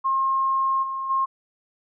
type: tone with level steps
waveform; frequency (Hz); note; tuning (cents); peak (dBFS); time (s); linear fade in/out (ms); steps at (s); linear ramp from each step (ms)
sine; 1070; C6; +38; -19 / -26 / -19; 0.04-1.26; 20; 0.82 / 1.09; 20
effects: none